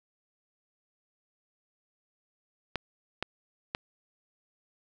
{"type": "clicks", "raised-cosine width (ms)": 0.3, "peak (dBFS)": -14, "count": 3, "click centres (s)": [2.757, 3.226, 3.749], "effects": []}